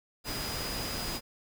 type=tone in noise; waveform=sine; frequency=4943 Hz; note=D#8; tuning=12 cents flat; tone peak=-39 dBFS; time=0.24-1.21 s; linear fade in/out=50 ms; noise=pink; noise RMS=-36 dBFS; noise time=0.24-1.21 s; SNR=-6 dB; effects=none